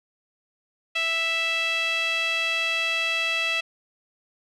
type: tone with band-pass filter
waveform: sawtooth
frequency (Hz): 659.3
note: E5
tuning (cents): 0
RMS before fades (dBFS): -25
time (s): 0.95-3.61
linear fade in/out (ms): 10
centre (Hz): 2800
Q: 4.4
effects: none